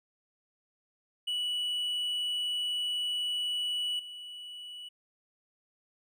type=tone with level steps; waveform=triangle; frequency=2948 Hz; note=F#7; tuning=7 cents flat; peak=-28 / -40 dBFS; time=1.27-4.89 s; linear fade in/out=10 ms; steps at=3.99 s; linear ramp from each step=5 ms; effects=none